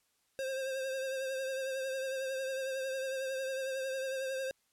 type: tone with vibrato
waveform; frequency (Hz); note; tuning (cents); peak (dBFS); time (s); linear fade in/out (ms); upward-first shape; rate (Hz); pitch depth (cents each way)
square; 530; C5; +22; -35; 0.39-4.51; 0; triangle; 11; 39
effects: white hiss -75 dBFS RMS until 4.72 s + low-pass 12000 Hz 12 dB/octave